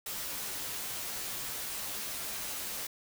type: noise with comb filter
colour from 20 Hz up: white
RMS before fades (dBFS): -38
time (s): 0.06-2.87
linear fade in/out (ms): 5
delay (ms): 12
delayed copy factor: -0.55
effects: none